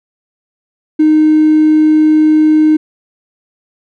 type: tone with hard clipping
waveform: triangle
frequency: 309 Hz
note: D#4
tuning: 12 cents flat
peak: -5 dBFS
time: 0.99-2.77 s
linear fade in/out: 10 ms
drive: 3 dB
effects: none